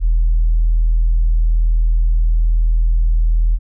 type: tone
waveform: sine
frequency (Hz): 40.55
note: E1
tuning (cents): -28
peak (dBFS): -9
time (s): 0-3.59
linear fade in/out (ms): 50
effects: tanh soft clip ceiling -7 dBFS